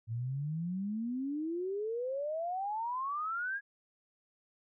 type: exponential sweep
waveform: sine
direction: up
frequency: 110 to 1671 Hz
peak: -33 dBFS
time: 0.07-3.61 s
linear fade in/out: 50 ms
effects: none